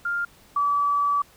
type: tone pair in turn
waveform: sine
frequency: 1400 / 1149.6 Hz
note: F6 / D6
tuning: +4 / -37 cents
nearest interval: minor third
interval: 341 cents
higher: first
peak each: -23 / -19 dBFS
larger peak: second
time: 0.05-0.25 / 0.56-1.22 s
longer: second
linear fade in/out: 5 ms
effects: pink hiss -54 dBFS RMS until 1.36 s